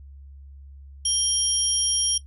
sine tone cluster, 3182 / 5620 / 9860 Hz, G7 / F8 / D#9, +25 / +10 / -17 cents, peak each -26 / -24 / -24 dBFS, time 1.05-2.18 s, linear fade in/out 5 ms, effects noise-tail reverb RT60 0.1 s tail -17 dB re dry + added 69 Hz sine -41 dBFS peak until 2.26 s

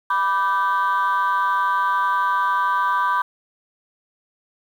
sine chord, G major, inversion first, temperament equal with one note detuned, 987.8 / 1174.7 / 1546.4 Hz, B5 / D6 / G6, 0 / 0 / -24 cents, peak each -19 / -20 / -23 dBFS, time 0.1-3.22 s, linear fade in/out 5 ms, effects tanh soft clip ceiling -12 dBFS + 8-bit

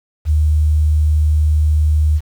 sine tone, 76.4 Hz, D#2, 31 cents flat, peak -10 dBFS, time 0.25-2.21 s, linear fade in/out 50 ms, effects 7-bit

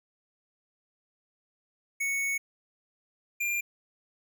square tone pair in turn, 2217 / 2394 Hz, C#7 / D7, 0 / +33 cents, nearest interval minor second, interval 133 cents, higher second, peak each -28 dBFS, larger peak neither, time 2-2.38 / 3.4-3.61 s, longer first, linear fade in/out 10 ms, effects none

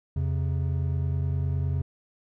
triangle tone pair together, 85.1 / 134.88 Hz, F2 / C#3, -44 / -47 cents, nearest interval minor sixth, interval 797 cents, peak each -24 / -26 dBFS, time 0.16-1.82 s, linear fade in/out 5 ms, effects none

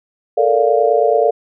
sine chord, Bb major seventh, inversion third, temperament just, 437 / 466.2 / 582.7 / 699.2 Hz, A4 / Bb4 / D5 / F5, -12 / 0 / -14 / +2 cents, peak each -16 dBFS, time 0.37-1.31 s, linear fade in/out 10 ms, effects none

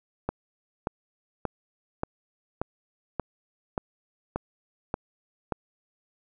click train, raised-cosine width 1 ms, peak -13 dBFS, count 10, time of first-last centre 0.29-5.523 s, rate 1.72 Hz, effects none

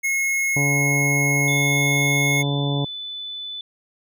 square tone, 2169 Hz, C#7, 38 cents flat, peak -20 dBFS, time 0.03-2.43 s, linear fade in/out 20 ms
harmonic tone, 141.9 Hz, C#3, 41 cents sharp, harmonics 1 / 2 / 3 / 4 / 5 / 6 / 7, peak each -21 / -27 / -31 / -33 / -35 / -37 / -38 dBFS, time 0.56-2.85 s, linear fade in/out 5 ms
sine tone with pitch glide, 3520 to 3496 Hz, A7 to A7, 0 to -12 cents, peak -29 dBFS, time 1.48-3.61 s, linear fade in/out 2 ms, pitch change -12 cents, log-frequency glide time 2.58-2.86 s
effects none

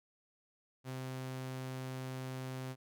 sawtooth tone, 130 Hz, C3, 11 cents flat, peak -36 dBFS, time 0.84-2.76 s, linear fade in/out 50 ms, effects none

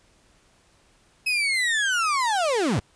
35% pulse linear sweep, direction down, 2570 to 76.9 Hz, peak -19 dBFS, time 1.26-2.8 s, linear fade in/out 10 ms, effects pink hiss -60 dBFS RMS until 2.95 s + resampled to 22050 Hz

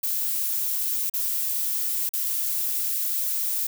violet noise with dropouts, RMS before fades -26 dBFS, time 0.03-3.67 s, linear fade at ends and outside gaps 5 ms, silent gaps 1.098-1.137 / 2.092-2.135 s, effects none

